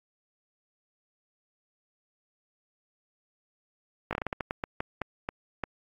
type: slowing click train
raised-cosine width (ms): 0.5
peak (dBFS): -15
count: 14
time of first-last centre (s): 4.11-5.637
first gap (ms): 18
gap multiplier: 1.28
effects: AAC 48 kbps